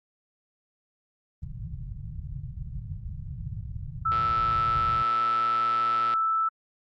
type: low-pass noise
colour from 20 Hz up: white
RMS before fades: -36 dBFS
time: 1.42-5.03 s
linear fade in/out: 10 ms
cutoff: 150 Hz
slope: 48 dB/octave
type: tone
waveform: sine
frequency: 1318.5 Hz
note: E6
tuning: in tune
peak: -22 dBFS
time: 4.05-6.49 s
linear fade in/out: 10 ms
type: click train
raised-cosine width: 0.3 ms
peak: -21 dBFS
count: 233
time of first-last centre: 4.12-6.137 s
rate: 115 Hz
effects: Opus 24 kbps